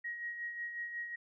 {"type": "tone with tremolo", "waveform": "sine", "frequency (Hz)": 1892, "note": "A#6", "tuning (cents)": 25, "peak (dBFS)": -36, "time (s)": [0.04, 1.16], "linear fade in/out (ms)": 10, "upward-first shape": "sine", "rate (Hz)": 5.5, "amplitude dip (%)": 50, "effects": []}